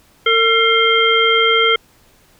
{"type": "harmonic tone with a mistuned harmonic", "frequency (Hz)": 453.8, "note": "A#4", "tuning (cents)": -47, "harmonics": [1, 3, 5, 7], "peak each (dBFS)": [-16, -16, -16, -16], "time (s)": [0.26, 1.76], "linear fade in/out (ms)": 5, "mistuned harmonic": 5, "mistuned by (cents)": -120, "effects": ["pink hiss -52 dBFS RMS until 2.39 s"]}